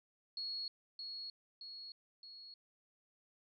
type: tone with echo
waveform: sine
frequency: 4330 Hz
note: C#8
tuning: 41 cents flat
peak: -39 dBFS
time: 0.37-0.68 s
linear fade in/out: 2 ms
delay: 620 ms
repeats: 3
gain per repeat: -4 dB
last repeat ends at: 2.54 s
effects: none